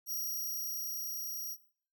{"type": "tone with level ramp", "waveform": "5% pulse", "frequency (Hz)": 5710, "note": "F8", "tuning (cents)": 37, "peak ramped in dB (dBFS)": [-29, -33], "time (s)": [0.06, 1.57], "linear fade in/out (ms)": 50, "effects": ["noise-tail reverb RT60 0.5 s tail -17 dB re dry"]}